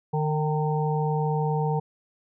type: harmonic tone with a mistuned harmonic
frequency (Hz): 152.1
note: D#3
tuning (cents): -39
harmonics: 1 / 3 / 5 / 6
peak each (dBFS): -24 / -29 / -31 / -32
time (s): 0.13-1.8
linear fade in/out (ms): 10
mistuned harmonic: 5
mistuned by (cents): +38
effects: none